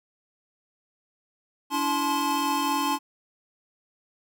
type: tone cluster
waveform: square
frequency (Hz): 285.7 / 328.9 / 862 / 1049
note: D4 / E4 / A5 / C6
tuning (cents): -48 / -4 / -36 / +4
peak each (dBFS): -30 / -35 / -29 / -28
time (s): 1.7-2.99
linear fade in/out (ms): 50
effects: none